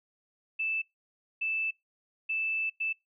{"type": "tone bursts at uneven times", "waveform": "sine", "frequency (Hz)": 2637, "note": "E7", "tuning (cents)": 0, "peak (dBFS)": -28, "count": 4, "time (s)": [[0.59, 0.82], [1.41, 1.71], [2.29, 2.7], [2.8, 2.93]], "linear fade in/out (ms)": 10, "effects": ["noise-tail reverb RT60 0.2 s tail -26 dB re dry"]}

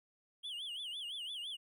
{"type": "tone with vibrato", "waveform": "triangle", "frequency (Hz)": 3136, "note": "G7", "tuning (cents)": 0, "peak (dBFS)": -39, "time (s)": [0.43, 1.57], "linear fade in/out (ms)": 20, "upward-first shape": "sine", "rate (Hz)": 5.9, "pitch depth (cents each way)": 190, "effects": []}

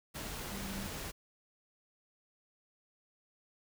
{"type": "tone in noise", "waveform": "sine", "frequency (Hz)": 196, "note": "G3", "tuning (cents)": 0, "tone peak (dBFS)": -42, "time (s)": [0.51, 0.88], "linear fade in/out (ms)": 20, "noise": "pink", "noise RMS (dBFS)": -42, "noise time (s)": [0.14, 1.12], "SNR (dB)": -3, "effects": []}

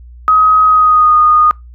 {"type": "tone with pitch glide", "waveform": "sine", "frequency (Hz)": [1264, 1230.9], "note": ["D#6", "D#6"], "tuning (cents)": [27, -19], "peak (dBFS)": -5, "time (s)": [0.28, 1.51], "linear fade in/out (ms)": 0, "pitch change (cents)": -46, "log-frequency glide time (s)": [0.64, 1.16], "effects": ["noise-tail reverb RT60 0.2 s tail -24 dB re dry", "added 60 Hz sine -32 dBFS peak until 1.74 s"]}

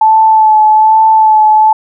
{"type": "tone with vibrato", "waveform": "sine", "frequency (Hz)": 870, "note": "A5", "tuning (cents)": -20, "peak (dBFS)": -3, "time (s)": [0.01, 1.73], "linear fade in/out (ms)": 5, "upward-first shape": "sine", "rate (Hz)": 1.2, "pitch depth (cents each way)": 21, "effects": []}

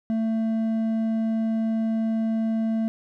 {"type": "tone with hard clipping", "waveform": "sine", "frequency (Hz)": 223.1, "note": "A3", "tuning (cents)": 24, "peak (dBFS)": -23, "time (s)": [0.1, 2.88], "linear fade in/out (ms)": 0, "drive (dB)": 5, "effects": []}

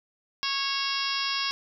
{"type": "harmonic tone", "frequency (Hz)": 550, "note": "C#5", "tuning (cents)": -14, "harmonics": [2, 3, 4, 5, 6, 7, 8, 9, 10], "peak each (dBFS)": [-33, -37, -37, -34, -34, -37, -38, -33, -35], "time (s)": [0.43, 1.51], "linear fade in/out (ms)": 0, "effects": []}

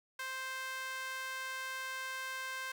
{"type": "tone with high-pass filter", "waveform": "sawtooth", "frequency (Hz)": 523.3, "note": "C5", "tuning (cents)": 0, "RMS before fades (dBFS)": -41, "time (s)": [0.19, 2.72], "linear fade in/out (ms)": 5, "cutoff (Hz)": 1400, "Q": 2.2, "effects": []}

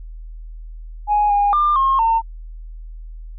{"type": "tone with pitch steps", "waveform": "sine", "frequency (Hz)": [833, 815, 1196, 1074, 907], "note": ["G#5", "G#5", "D6", "C6", "A#5"], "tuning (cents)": [5, -33, 31, 45, -48], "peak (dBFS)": -12, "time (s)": [1.07, 2.22], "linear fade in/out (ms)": 50, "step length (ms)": 230, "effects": ["tanh soft clip ceiling -8 dBFS", "added 40 Hz sine -31 dBFS peak until 3.38 s"]}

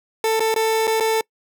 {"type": "tone with dropouts", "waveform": "30% pulse", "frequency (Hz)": 443.9, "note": "A4", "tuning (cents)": 15, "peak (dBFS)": -14, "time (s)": [0.24, 1.21], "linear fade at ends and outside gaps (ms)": 2, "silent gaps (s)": [[0.396, 0.404], [0.542, 0.561], [0.871, 0.876], [1, 1.006]], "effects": ["noise-tail reverb RT60 0.1 s tail -25 dB re dry"]}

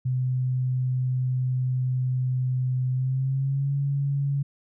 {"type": "tone with pitch glide", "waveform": "sine", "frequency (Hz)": [127.8, 140.17], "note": ["C3", "C#3"], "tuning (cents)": [-40, 20], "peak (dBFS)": -22, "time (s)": [0.05, 4.43], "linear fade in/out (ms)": 10, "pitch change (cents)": 160, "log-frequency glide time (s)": [2.9, 3.73], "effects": []}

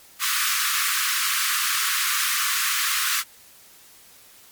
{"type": "high-pass noise", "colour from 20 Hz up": "pink", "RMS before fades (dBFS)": -23, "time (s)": [0.19, 3.24], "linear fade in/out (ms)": 50, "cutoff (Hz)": 1100, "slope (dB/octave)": 96, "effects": ["white hiss -50 dBFS RMS until 4.51 s", "MP3 96 kbps"]}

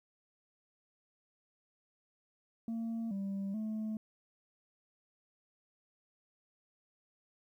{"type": "tone with pitch steps", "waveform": "sine", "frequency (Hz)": [227.9, 196.4, 217.2], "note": ["A#3", "G3", "A3"], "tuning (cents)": [-39, 4, -22], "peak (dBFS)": -32, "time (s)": [2.68, 3.97], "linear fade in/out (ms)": 2, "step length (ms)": 430, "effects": ["tanh soft clip ceiling -34 dBFS", "12-bit"]}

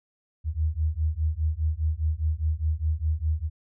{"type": "beating tone pair", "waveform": "sine", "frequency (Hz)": [76, 80.9], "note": ["D#2", "E2"], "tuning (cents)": [-40, -32], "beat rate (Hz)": 4.9, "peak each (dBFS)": -26, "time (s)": [0.44, 3.5], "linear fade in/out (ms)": 50, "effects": []}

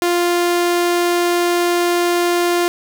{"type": "tone", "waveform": "sawtooth", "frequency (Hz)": 349.2, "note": "F4", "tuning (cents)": 0, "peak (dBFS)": -10, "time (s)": [0.02, 2.68], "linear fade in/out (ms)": 0, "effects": []}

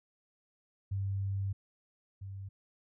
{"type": "tone pair in turn", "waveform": "sine", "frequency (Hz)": [98, 97.51], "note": ["G2", "G2"], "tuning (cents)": [0, -9], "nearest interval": "unison", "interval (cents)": 9, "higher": "first", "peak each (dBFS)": [-31, -40], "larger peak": "first", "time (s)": [[0.91, 1.53], [2.21, 2.49]], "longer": "first", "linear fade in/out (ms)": 10, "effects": []}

